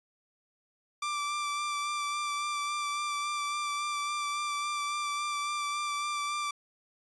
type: tone with vibrato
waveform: sawtooth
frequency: 1174.7 Hz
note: D6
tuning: in tune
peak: -27 dBFS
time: 1.02-6.51 s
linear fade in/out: 5 ms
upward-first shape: sine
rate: 3.6 Hz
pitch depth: 17 cents each way
effects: resampled to 22050 Hz